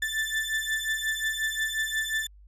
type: beating tone pair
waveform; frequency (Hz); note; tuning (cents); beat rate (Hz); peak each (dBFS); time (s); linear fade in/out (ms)
35% pulse; 1760 / 1765.6; A6 / A6; 0 / +5; 5.6; -28; 0.02-2.27; 5
effects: added 50 Hz sine -49 dBFS peak until 2.47 s + resampled to 32000 Hz